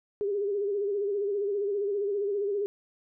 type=tone with vibrato; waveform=sine; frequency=404.4 Hz; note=G#4; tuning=46 cents flat; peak=-26 dBFS; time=0.21-2.66 s; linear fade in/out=0 ms; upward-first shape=sine; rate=15 Hz; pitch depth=61 cents each way; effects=none